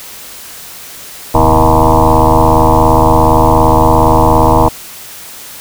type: tone with frequency modulation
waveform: sine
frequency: 475.8 Hz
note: A#4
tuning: 35 cents sharp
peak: -4 dBFS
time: 1.34-4.69 s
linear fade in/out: 10 ms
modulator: 77.3 Hz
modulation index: 7.1
effects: white hiss -30 dBFS RMS until 5.6 s